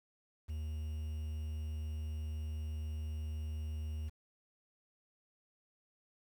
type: tone with quantisation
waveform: triangle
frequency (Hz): 77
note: D#2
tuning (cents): -17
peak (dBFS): -35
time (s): 0.48-4.1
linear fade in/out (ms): 20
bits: 10
effects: none